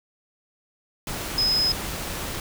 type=tone in noise; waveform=sine; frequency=5080 Hz; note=D#8; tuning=35 cents sharp; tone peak=-19 dBFS; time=1.38-1.72 s; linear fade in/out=2 ms; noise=pink; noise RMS=-31 dBFS; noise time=1.07-2.4 s; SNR=+9 dB; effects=none